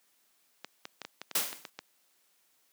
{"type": "clicks", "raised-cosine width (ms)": 0.2, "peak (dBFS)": -22, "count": 10, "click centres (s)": [0.646, 0.854, 1.017, 1.05, 1.216, 1.313, 1.356, 1.529, 1.652, 1.79]}
{"type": "noise with exponential decay", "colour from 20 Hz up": "white", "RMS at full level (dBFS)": -25, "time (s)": [1.35, 1.7], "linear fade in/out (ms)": 5, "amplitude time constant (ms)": 75}
{"effects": ["white hiss -70 dBFS RMS until 2.72 s", "high-pass 200 Hz 12 dB/octave"]}